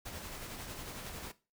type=noise with tremolo; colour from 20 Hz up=pink; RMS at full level=-43 dBFS; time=0.05-1.32 s; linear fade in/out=10 ms; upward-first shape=sine; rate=11 Hz; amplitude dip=35%; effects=noise-tail reverb RT60 0.3 s tail -17 dB re dry